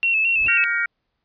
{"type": "tone with vibrato", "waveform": "sine", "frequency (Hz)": 2668, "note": "E7", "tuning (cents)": 20, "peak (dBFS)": -16, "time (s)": [0.03, 0.64], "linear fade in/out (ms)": 0, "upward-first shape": "square", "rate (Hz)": 4.6, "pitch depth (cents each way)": 39}
{"type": "noise with exponential growth", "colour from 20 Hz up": "brown", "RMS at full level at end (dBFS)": -30, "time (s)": [0.28, 0.48], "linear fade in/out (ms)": 5, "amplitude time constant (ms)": 42}
{"type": "chord", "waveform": "sine", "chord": "G half-diminished seventh", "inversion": "third", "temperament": "just", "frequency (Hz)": [1411.2, 1568, 1881.6, 2258], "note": ["F6", "G6", "Bb6", "Db7"], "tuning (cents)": [18, 0, 16, 31], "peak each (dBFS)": [-23, -28, -24, -25], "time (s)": [0.48, 0.86], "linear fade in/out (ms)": 5}
{"effects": ["pink hiss -75 dBFS RMS until 1.24 s", "resampled to 11025 Hz"]}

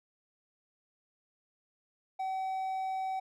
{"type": "tone", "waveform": "triangle", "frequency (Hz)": 761, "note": "F#5", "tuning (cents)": 48, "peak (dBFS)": -30, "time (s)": [2.19, 3.2], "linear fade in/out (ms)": 10, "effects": []}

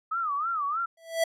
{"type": "tone with vibrato", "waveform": "sine", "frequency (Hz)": 1244.5, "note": "D#6", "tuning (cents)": 0, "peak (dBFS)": -26, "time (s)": [0.11, 0.86], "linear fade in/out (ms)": 10, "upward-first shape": "sine", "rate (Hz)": 3.2, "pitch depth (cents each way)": 180}
{"type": "tone with exponential growth", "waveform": "square", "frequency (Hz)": 659, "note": "E5", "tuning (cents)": -1, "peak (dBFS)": -20, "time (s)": [0.97, 1.24], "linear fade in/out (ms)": 5, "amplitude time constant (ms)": 57}
{"effects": ["resampled to 32000 Hz"]}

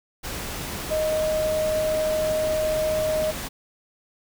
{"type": "tone in noise", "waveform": "sine", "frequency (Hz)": 622.3, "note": "D#5", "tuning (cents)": 0, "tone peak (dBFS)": -21, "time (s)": [0.9, 3.32], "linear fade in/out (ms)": 20, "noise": "pink", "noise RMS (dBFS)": -32, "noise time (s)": [0.23, 3.49], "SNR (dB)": 8, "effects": []}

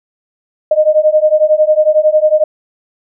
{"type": "beating tone pair", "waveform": "sine", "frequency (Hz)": [610, 621], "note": ["D#5", "D#5"], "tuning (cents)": [-34, -3], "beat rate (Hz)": 11, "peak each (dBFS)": -10, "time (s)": [0.71, 2.44], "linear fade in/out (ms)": 5, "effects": []}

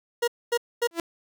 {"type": "tone bursts", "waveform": "40% pulse", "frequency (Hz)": 475.2, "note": "A#4", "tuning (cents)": 33, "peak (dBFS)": -20, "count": 3, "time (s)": [0.22, 0.874], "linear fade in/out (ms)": 10, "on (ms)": 58, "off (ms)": 240}
{"type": "tone with exponential growth", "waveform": "sawtooth", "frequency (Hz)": 335.7, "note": "E4", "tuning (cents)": 32, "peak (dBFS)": -18, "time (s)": [0.91, 1], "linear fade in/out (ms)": 1, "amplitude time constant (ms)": 18}
{"effects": []}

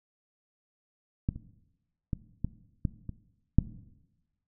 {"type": "clicks", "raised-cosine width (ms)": 5, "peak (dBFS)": [-14, -28, -18, -17, -15, -24, -6], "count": 7, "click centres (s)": [1.289, 1.36, 2.132, 2.446, 2.852, 3.093, 3.586], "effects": ["noise-tail reverb RT60 1.0 s tail -17 dB re dry"]}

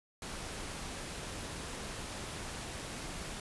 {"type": "noise", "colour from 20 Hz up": "pink", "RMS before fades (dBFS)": -42, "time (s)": [0.22, 3.4], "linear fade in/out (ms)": 2, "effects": ["resampled to 24000 Hz"]}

